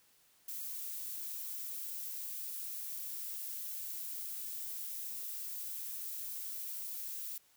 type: noise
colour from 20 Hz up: violet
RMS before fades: -42 dBFS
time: 0.48-7.38 s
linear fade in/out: 5 ms
effects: white hiss -68 dBFS RMS until 7.56 s